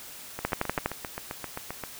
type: two click trains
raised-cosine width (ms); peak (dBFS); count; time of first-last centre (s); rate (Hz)
0.5; -10 / -18; 6 / 12; 0.45-0.86 / 0.39-1.837; 12.2 / 7.6
effects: white hiss -44 dBFS RMS until 1.99 s